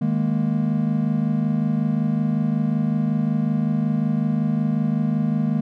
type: chord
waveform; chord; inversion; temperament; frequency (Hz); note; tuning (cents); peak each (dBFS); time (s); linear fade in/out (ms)
triangle; D# suspended fourth; none; equal; 155.56 / 207.7 / 233.1; D#3 / G#3 / A#3; 0 / 0 / 0; -21; 0.01-5.61; 10
effects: none